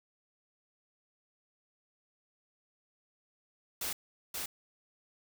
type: noise with echo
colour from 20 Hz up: white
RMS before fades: -36 dBFS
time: 3.81-3.93 s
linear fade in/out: 5 ms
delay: 530 ms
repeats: 1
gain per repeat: -2 dB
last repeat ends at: 4.46 s
effects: none